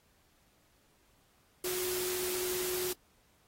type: tone in noise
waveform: sine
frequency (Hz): 364.6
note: F#4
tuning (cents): -25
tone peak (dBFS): -35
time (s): 1.64-2.93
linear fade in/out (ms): 5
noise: white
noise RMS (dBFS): -37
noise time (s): 1.64-2.93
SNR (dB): -1
effects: pink hiss -69 dBFS RMS until 3.47 s + AAC 48 kbps